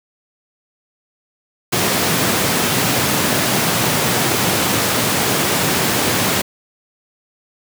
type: high-pass noise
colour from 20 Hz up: pink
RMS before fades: -17 dBFS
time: 1.72-6.42 s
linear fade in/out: 10 ms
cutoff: 110 Hz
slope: 24 dB/octave
effects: none